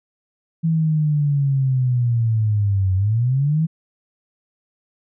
sine linear two-way sweep, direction down then up, 164.81 to 92.5 to 164.81 Hz, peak -15 dBFS, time 0.63-3.67 s, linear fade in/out 20 ms, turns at 2.95 s, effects none

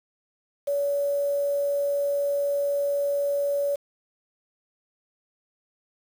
sine tone with quantisation, 568 Hz, C#5, 42 cents sharp, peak -22 dBFS, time 0.67-3.76 s, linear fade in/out 10 ms, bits 7, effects none

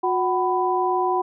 sine tone cluster, 362.7 / 752 / 995 Hz, F#4 / F#5 / B5, -34 / +28 / +13 cents, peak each -23 dBFS, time 0.03-1.22 s, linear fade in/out 10 ms, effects none

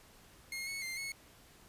sawtooth tone with pitch steps, 2145 / 2202 / 2096 / 2190 Hz, C7 / C#7 / C7 / C#7, +42 / -12 / +2 / -22 cents, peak -35 dBFS, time 0.52-1.12 s, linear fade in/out 2 ms, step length 150 ms, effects pink hiss -60 dBFS RMS until 1.68 s + resampled to 32000 Hz

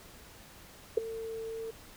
sine tone with ADSR envelope, 449.7 Hz, A4, 38 cents sharp, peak -18 dBFS, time 0.97-1.71 s, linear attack 7 ms, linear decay 8 ms, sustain -18 dB, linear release 8 ms, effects pink hiss -53 dBFS RMS until 1.96 s

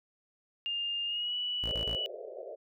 sine tone with pitch glide, 2812 to 2950 Hz, F7 to F#7, +11 to -6 cents, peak -31 dBFS, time 0.66-2.06 s, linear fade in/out 0 ms, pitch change +83 cents, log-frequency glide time 1.05-1.35 s
sawtooth tone bursts, 56.1 Hz, A1, 34 cents sharp, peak -33 dBFS, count 3, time 1.63-1.955 s, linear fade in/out 5 ms, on 87 ms, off 32 ms
white band-pass noise, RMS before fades -43 dBFS, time 1.66-2.56 s, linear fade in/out 20 ms, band 380 to 660 Hz, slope 96 dB/octave
effects none

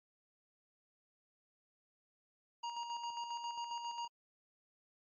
square tone with tremolo, 944 Hz, A#5, 22 cents sharp, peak -39 dBFS, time 2.63-4.08 s, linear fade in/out 10 ms, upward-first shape square, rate 7.4 Hz, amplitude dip 45%, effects MP3 32 kbps

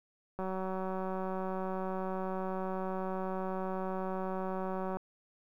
click train, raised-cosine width 1 ms, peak -24 dBFS, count 862, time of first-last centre 0.39-4.97 s, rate 188 Hz, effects 11-bit

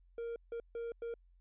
triangle tone bursts at uneven times, 466.2 Hz, A#4, in tune, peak -36 dBFS, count 4, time 0.18-0.36 / 0.52-0.6 / 0.75-0.92 / 1.02-1.14 s, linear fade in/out 2 ms, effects added 44 Hz sine -62 dBFS peak until 1.4 s + resampled to 8000 Hz

